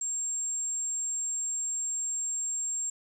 sine tone, 7459 Hz, A#8, in tune, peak -27 dBFS, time 0.01-2.9 s, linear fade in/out 5 ms, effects tanh soft clip ceiling -28 dBFS + 10-bit

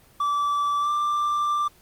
triangle tone with pitch glide, 1159 to 1181.3 Hz, D6 to D6, -23 to +10 cents, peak -19 dBFS, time 0.2-1.68 s, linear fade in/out 5 ms, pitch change +33 cents, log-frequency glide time 0.8-0.9 s, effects pink hiss -55 dBFS RMS until 1.81 s + Opus 24 kbps

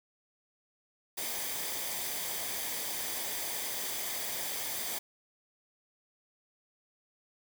white noise with comb filter, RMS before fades -36 dBFS, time 1.17-4.99 s, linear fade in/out 10 ms, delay 0.73 ms, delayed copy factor -0.5, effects none

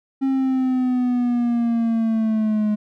triangle exponential sweep, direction down, 269.8 to 210 Hz, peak -15 dBFS, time 0.21-2.76 s, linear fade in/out 20 ms, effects none

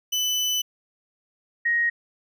30% pulse / sine tone pair in turn, 3000 / 1878 Hz, F#7 / A#6, +23 / +12 cents, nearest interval minor sixth, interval 811 cents, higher first, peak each -19 dBFS, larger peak neither, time 0.12-0.62 / 1.65-1.9 s, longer first, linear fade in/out 10 ms, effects none

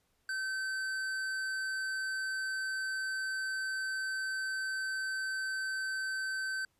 sine tone with hard clipping, 1541 Hz, G6, 30 cents flat, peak -35 dBFS, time 0.29-6.65 s, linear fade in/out 2 ms, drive 11 dB, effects pink hiss -75 dBFS RMS until 6.79 s + resampled to 32000 Hz

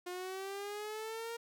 sawtooth linear sweep, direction up, 355.1 to 467.9 Hz, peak -36 dBFS, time 0.06-1.37 s, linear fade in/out 10 ms, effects none

